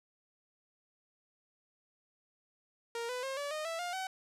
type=tone with pitch steps; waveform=sawtooth; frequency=466.2 / 499.7 / 535.5 / 574 / 615.2 / 659.3 / 706.6 / 757.3 Hz; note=A#4 / B4 / C5 / D5 / D#5 / E5 / F5 / F#5; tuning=0 / +20 / +40 / -40 / -20 / 0 / +20 / +40 cents; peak=-32 dBFS; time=2.95-4.07 s; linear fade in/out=2 ms; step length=140 ms; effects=low-pass 10000 Hz 12 dB/octave